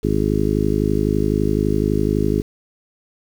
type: harmonic tone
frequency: 51.91 Hz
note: G#1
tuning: in tune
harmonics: 1 / 2 / 3 / 4 / 5 / 6 / 7 / 8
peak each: -24 / -24 / -24 / -24 / -24 / -24 / -24 / -24 dBFS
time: 0.03-2.42 s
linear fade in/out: 10 ms
effects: 7-bit